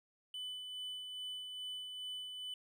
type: tone with tremolo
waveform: triangle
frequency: 3000 Hz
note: F#7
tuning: 23 cents sharp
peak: -39 dBFS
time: 0.34-2.54 s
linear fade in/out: 2 ms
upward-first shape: sine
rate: 2.4 Hz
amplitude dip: 35%
effects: none